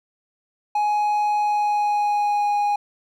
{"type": "tone with pitch glide", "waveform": "triangle", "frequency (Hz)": [836, 824], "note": ["G#5", "G#5"], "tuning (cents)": [11, -14], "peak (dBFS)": -16, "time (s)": [0.75, 2.76], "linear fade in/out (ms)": 5, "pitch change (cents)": -25, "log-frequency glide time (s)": [1.37, 2.55], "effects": []}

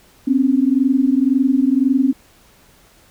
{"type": "tone pair together", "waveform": "sine", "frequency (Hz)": [255.3, 277.2], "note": ["C4", "C#4"], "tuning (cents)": [-42, 0], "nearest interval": "minor second", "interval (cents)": 142, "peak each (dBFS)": -15, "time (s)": [0.27, 2.13], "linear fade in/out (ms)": 10, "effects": ["pink hiss -51 dBFS RMS until 3.1 s"]}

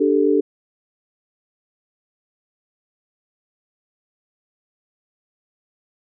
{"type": "chord", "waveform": "sine", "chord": "D suspended fourth", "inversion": "none", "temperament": "equal", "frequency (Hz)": [293.7, 392, 440], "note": ["D4", "G4", "A4"], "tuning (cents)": [0, 0, 0], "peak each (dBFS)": -18, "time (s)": [0, 0.41], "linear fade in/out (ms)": 10, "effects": []}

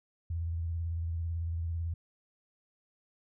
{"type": "tone with vibrato", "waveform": "sine", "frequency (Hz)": 83.4, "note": "E2", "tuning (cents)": 21, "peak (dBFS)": -31, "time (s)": [0.3, 1.94], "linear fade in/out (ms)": 5, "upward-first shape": "sine", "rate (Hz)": 18, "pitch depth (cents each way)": 56, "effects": []}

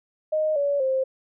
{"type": "tone with pitch steps", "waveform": "sine", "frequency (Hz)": [620, 569, 527], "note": ["D#5", "C#5", "C5"], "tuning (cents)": [-6, 45, 12], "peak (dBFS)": -20, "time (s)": [0.32, 1.04], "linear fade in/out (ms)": 10, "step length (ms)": 240, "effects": []}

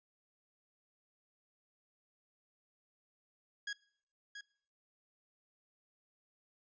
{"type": "tone with echo", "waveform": "sawtooth", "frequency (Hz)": 1654, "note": "G#6", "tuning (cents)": -8, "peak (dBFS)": -34, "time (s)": [3.67, 3.73], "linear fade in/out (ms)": 5, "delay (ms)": 680, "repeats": 1, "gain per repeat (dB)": -8, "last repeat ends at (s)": 4.41, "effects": ["noise-tail reverb RT60 0.6 s tail -22 dB re dry", "resampled to 16000 Hz"]}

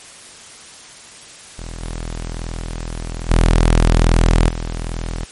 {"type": "tone with level steps", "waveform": "sawtooth", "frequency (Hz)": 41.2, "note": "E1", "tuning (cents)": 0, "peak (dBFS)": [-24, -20, -6, -18], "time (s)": [1.58, 5.25], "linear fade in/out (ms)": 10, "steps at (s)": [1.81, 3.29, 4.48], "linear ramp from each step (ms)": 10, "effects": ["white hiss -39 dBFS RMS until 5.31 s", "MP3 48 kbps"]}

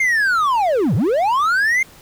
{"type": "linear two-way sweep", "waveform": "triangle", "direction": "down then up", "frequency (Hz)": [2143, 92.5, 2143], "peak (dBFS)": -12, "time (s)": [0, 1.83], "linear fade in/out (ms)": 5, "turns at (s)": 0.95, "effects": ["pink hiss -45 dBFS RMS until 2.01 s"]}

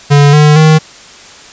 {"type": "tone with pitch steps", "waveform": "square", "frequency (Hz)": [143.7, 149.89, 156.34], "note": ["D3", "D3", "D#3"], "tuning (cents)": [-37, 36, 9], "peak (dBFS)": -3, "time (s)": [0.1, 0.79], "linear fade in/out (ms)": 20, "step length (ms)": 230, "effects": ["white hiss -34 dBFS RMS until 1.52 s", "resampled to 16000 Hz"]}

